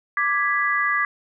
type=chord; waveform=sine; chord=G# diminished; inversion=second; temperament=equal; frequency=1174.7 / 1661.2 / 1975.5 Hz; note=D6 / G#6 / B6; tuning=0 / 0 / 0 cents; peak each=-23 dBFS; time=0.17-1.05 s; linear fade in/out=2 ms; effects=none